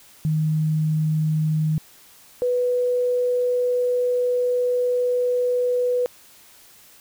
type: tone pair in turn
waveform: sine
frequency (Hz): 155.56 / 493.9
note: D#3 / B4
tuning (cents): 0 / 0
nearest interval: octave + minor sixth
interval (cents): 2000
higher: second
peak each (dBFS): -18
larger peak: neither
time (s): 0.25-1.78 / 2.42-6.06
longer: second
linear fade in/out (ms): 0
effects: white hiss -50 dBFS RMS until 7 s